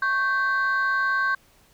sine tone pair together, 1100 / 1555.6 Hz, C#6 / G6, -14 / -14 cents, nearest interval tritone, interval 600 cents, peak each -23 / -20 dBFS, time 0.02-1.35 s, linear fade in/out 5 ms, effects tanh soft clip ceiling -17 dBFS + pink hiss -58 dBFS RMS until 1.73 s

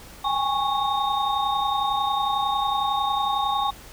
sine tone cluster, 801 / 832 / 1104 / 3690 Hz, G5 / G#5 / C#6 / A#7, +37 / +3 / -7 / -18 cents, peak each -27 / -26 / -25 / -30 dBFS, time 0.24-3.71 s, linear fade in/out 10 ms, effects added 50 Hz sine -50 dBFS peak until 3.92 s + pink hiss -45 dBFS RMS until 3.92 s

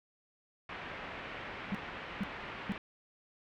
white low-pass noise, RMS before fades -44 dBFS, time 0.69-2.78 s, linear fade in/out 2 ms, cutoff 2500 Hz, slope 24 dB/octave
sine tone bursts, 198.7 Hz, G3, 24 cents sharp, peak -31 dBFS, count 3, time 1.72-2.721 s, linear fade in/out 0 ms, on 27 ms, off 460 ms
effects none

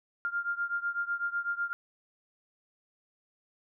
sine beating tone pair, 1396.9 / 1404.9 Hz, F6 / F6, 0 / +10 cents, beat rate 8 Hz, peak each -32 / -34 dBFS, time 0.25-1.73 s, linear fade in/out 0 ms, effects none

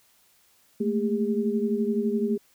sine tone cluster, 214.9 / 226.7 / 405.2 Hz, A3 / A#3 / G#4, -41 / -48 / -43 cents, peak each -27 dBFS, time 0.8-2.38 s, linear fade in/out 10 ms, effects white hiss -62 dBFS RMS until 2.54 s

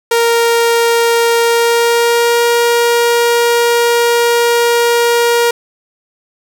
sawtooth tone with pitch glide, 466.2 to 472.4 Hz, A#4 to A#4, 0 to +23 cents, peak -5 dBFS, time 0.11-5.51 s, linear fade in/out 5 ms, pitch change +23 cents, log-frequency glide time 1.42-2.44 s, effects none

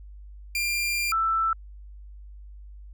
sawtooth / sine tone pair in turn, 2389 / 1326.9 Hz, D7 / E6, +29 / +11 cents, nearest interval minor seventh, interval 1018 cents, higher first, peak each -21 dBFS, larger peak neither, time 0.55-1.12 / 1.12-1.53 s, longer first, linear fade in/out 2 ms, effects added 50 Hz sine -41 dBFS peak until 2.93 s

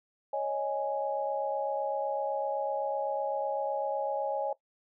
sine chord, C# suspended second, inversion none, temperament equal, 554.4 / 622.3 / 830.6 Hz, C#5 / D#5 / G#5, 0 / 0 / 0 cents, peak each -32 / -35 / -33 dBFS, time 0.33-4.53 s, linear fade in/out 5 ms, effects noise-tail reverb RT60 0.1 s tail -18 dB re dry

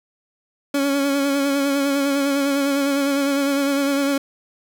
30% pulse tone with vibrato, 279.3 Hz, C#4, 13 cents sharp, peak -15 dBFS, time 0.74-4.18 s, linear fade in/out 5 ms, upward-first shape sine, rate 9.9 Hz, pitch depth 32 cents each way, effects none

